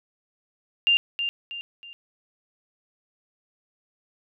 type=tone with echo; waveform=sine; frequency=2794 Hz; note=F7; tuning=in tune; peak=-16 dBFS; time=0.87-0.97 s; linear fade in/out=0 ms; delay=320 ms; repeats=3; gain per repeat=-8 dB; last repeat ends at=1.93 s; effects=none